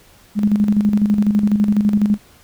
sine tone with tremolo, 207.7 Hz, G#3, in tune, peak -10 dBFS, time 0.35-2.18 s, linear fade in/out 50 ms, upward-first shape square, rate 12 Hz, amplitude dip 55%, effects pink hiss -49 dBFS RMS until 2.43 s

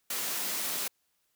white high-pass noise, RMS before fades -33 dBFS, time 0.1-0.88 s, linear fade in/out 5 ms, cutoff 160 Hz, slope 48 dB/octave, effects white hiss -75 dBFS RMS until 1.35 s

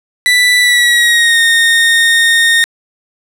30% pulse tone with pitch glide, 1975.5 to 1843.2 Hz, B6 to A#6, 0 to -20 cents, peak -4 dBFS, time 0.26-2.64 s, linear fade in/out 0 ms, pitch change -120 cents, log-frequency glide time 0.6-1.4 s, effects low-pass 12000 Hz 12 dB/octave

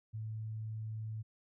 sine tone, 109.6 Hz, A2, 6 cents flat, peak -38 dBFS, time 0.13-1.23 s, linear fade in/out 20 ms, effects none

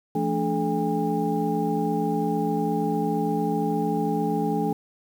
sine tone cluster, 169 / 217.7 / 291.2 / 429.1 / 807 Hz, E3 / A3 / D4 / A4 / G#5, +43 / -18 / -15 / -43 / -50 cents, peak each -28 dBFS, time 0.15-4.73 s, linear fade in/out 5 ms, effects tanh soft clip ceiling -10 dBFS + 8-bit

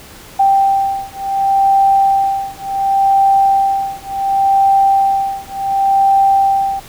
sine beating tone pair, 784 / 784.69 Hz, G5 / G5, 0 / +2 cents, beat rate 0.69 Hz, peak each -13 dBFS, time 0.39-6.8 s, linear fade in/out 10 ms, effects pink hiss -37 dBFS RMS until 6.88 s

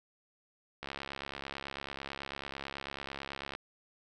click train, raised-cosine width 0.3 ms, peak -23 dBFS, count 189, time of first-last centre 0.83-3.551 s, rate 69.1 Hz, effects none

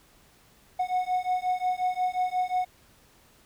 triangle beating tone pair, 730 / 735.6 Hz, F#5 / F#5, -24 / -10 cents, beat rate 5.6 Hz, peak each -26 / -26 dBFS, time 0.79-2.65 s, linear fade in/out 10 ms, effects pink hiss -59 dBFS RMS until 3.45 s

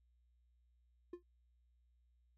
triangle tone with exponential decay, 351.8 Hz, F4, 13 cents sharp, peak -39 dBFS, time 1.13-1.23 s, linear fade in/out 5 ms, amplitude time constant 20 ms, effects added 60 Hz sine -70 dBFS peak until 2.37 s

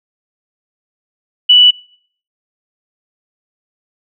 sine tone, 2960 Hz, F#7, in tune, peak -3 dBFS, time 1.49-1.71 s, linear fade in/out 10 ms, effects noise-tail reverb RT60 0.6 s tail -26 dB re dry

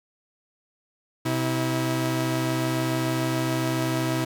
sawtooth tone pair together, 128 / 323.4 Hz, C3 / E4, -38 / -33 cents, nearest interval octave + major third, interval 1605 cents, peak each -22 dBFS, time 1.25-4.25 s, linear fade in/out 10 ms, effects none

